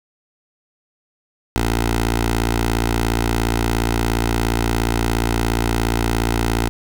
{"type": "tone with notch filter", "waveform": "10% pulse", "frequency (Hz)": 57.1, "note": "A#1", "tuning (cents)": -35, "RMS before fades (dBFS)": -19, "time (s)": [1.56, 6.69], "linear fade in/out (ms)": 0, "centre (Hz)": 170, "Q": 1.2, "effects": ["7-bit"]}